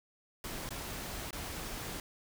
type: noise with dropouts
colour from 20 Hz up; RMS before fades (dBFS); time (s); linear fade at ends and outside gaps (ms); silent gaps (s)
pink; -41; 0.44-2; 2; 0.691-0.706 / 1.308-1.329
effects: none